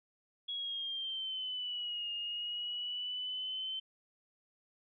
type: exponential two-way sweep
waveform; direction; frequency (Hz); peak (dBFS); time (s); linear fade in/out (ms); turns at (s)
sine; down then up; 3343 to 2836 to 3086; -36; 0.48-3.8; 10; 2.12
effects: none